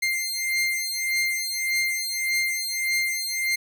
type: beating tone pair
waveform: sawtooth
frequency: 2100 / 2101.7 Hz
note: C7 / C7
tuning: +6 / +7 cents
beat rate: 1.7 Hz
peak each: -23 dBFS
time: 0.02-3.56 s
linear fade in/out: 10 ms
effects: none